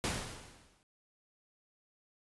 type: noise with exponential decay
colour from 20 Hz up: pink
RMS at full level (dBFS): -32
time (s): 0.04-0.83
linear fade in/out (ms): 0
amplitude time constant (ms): 170
effects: resampled to 24000 Hz